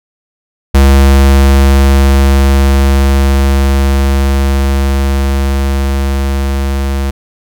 square tone with level ramp, 68.4 Hz, C#2, 23 cents flat, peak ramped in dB -3 to -12 dBFS, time 0.74-7.11 s, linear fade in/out 10 ms, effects none

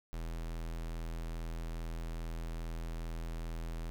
square tone, 41.2 Hz, E1, in tune, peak -38 dBFS, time 0.13-3.9 s, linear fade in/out 0 ms, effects none

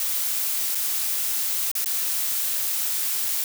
blue noise with dropouts, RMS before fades -25 dBFS, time 0-3.44 s, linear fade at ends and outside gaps 1 ms, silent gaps 0.748-0.753 / 1.715-1.752 / 1.845-1.859 s, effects none

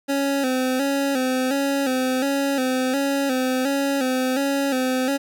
25% pulse tone with vibrato, 267.3 Hz, C4, 37 cents sharp, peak -16 dBFS, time 0.08-5.18 s, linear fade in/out 20 ms, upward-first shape square, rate 1.4 Hz, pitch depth 67 cents each way, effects none

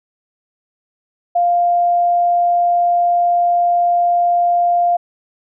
sine tone, 699 Hz, F5, 1 cent sharp, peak -11 dBFS, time 1.35-4.97 s, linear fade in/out 10 ms, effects none

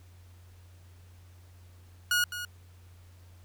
sawtooth tone with echo, 1446 Hz, F#6, 40 cents flat, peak -20 dBFS, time 2.11-2.24 s, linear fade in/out 2 ms, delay 210 ms, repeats 1, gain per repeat -11 dB, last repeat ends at 2.45 s, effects added 89 Hz sine -51 dBFS peak until 3.44 s + pink hiss -63 dBFS RMS until 3.44 s

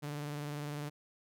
sawtooth tone with vibrato, 146.83 Hz, D3, in tune, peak -34 dBFS, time 0.02-0.9 s, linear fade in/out 20 ms, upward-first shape square, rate 20 Hz, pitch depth 34 cents each way, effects none

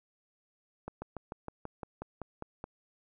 slowing click train, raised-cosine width 1 ms, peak -25 dBFS, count 11, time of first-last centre 0.88-2.641 s, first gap 140 ms, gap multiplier 1.05, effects none

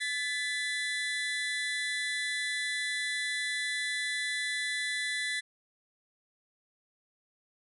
30% pulse tone pair together, 1730.1 / 1998 Hz, A6 / B6, -30 / +20 cents, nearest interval major second, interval 250 cents, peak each -32 / -30 dBFS, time 0-5.41 s, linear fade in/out 20 ms, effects resampled to 24000 Hz

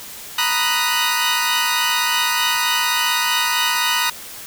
15% pulse chord, B major seventh, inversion third, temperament equal, 932.3 / 987.8 / 1244.5 / 1480 Hz, A#5 / B5 / D#6 / F#6, 0 / 0 / 0 / 0 cents, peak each -16 dBFS, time 0.38-4.1 s, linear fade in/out 5 ms, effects white hiss -35 dBFS RMS until 4.46 s

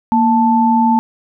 sine tone pair together, 233.1 / 880 Hz, A#3 / A5, 0 / 0 cents, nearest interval octave + major seventh, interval 2300 cents, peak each -12 dBFS, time 0.12-0.99 s, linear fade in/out 0 ms, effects none

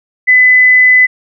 sine tone, 2008 Hz, B6, 28 cents sharp, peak -3 dBFS, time 0.27-1.07 s, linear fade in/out 20 ms, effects none

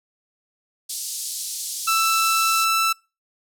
white band-pass noise, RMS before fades -30 dBFS, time 0.89-2.65 s, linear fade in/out 10 ms, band 4200 to 11000 Hz, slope 24 dB/octave
sawtooth tone, 1326 Hz, E6, 10 cents sharp, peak -14 dBFS, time 1.87-2.93 s, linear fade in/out 10 ms
effects noise-tail reverb RT60 0.3 s tail -26 dB re dry

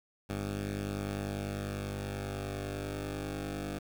10% pulse tone pair together, 50.06 / 100 Hz, G1 / G2, +37 / +35 cents, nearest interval octave, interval 1198 cents, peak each -32 / -29 dBFS, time 0.29-3.79 s, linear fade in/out 10 ms, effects 9-bit

